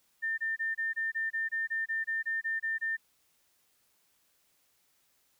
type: tone bursts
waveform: sine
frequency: 1800 Hz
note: A6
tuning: 39 cents sharp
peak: -29 dBFS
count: 15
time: 0.22-2.97 s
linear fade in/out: 20 ms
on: 160 ms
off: 25 ms
effects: white hiss -71 dBFS RMS until 5.39 s